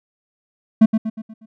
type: tone with echo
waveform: triangle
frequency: 220.2 Hz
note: A3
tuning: 2 cents sharp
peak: -4 dBFS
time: 0.81-0.86 s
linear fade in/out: 10 ms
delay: 120 ms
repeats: 5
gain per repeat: -7 dB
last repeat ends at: 1.46 s
effects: none